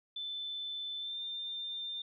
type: tone with pitch glide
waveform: sine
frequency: 3524 to 3596 Hz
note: A7 to A7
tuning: +2 to +37 cents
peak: -37 dBFS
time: 0.16-2.02 s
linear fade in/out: 5 ms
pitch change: +35 cents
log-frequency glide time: 0.99-1.19 s
effects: none